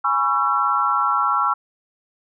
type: chord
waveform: sine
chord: C# minor seventh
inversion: second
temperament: equal with one note detuned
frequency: 830.6 / 987.8 / 1108.7 / 1345.4 Hz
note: G#5 / B5 / C#6 / E6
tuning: 0 / 0 / 0 / +35 cents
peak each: -25 / -25 / -22 / -19 dBFS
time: 0.04-1.54 s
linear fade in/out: 10 ms
effects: none